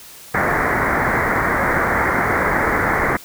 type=low-pass noise; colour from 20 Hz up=white; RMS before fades=-18 dBFS; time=0.34-3.17 s; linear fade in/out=5 ms; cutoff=2100 Hz; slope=96 dB/octave; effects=white hiss -40 dBFS RMS until 3.24 s